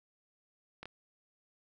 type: clicks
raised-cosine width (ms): 0.3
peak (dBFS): -28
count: 2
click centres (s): 0.83 / 0.856
effects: none